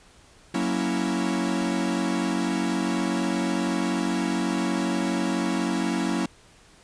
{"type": "chord", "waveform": "45% pulse", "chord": "F# dominant seventh", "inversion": "none", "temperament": "equal", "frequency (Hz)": [185, 233.1, 277.2, 329.6], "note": ["F#3", "A#3", "C#4", "E4"], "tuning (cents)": [0, 0, 0, 0], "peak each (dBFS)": -29, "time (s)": [0.54, 6.26], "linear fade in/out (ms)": 5, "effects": ["pink hiss -54 dBFS RMS until 6.83 s", "resampled to 22050 Hz"]}